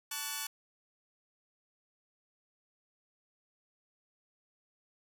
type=chord; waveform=5% pulse; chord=F# minor; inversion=first; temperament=equal with one note detuned; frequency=880 / 1133.3 / 1480 Hz; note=A5 / C#6 / F#6; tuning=0 / +38 / 0 cents; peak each=-29 dBFS; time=0.11-0.47 s; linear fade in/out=5 ms; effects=none